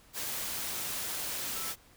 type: tone in noise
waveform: sine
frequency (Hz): 1318.5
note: E6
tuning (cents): 0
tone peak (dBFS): -45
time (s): 1.52-1.74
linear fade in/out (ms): 50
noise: white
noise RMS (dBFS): -36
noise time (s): 0.13-1.76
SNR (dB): -12
effects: pink hiss -60 dBFS RMS until 1.96 s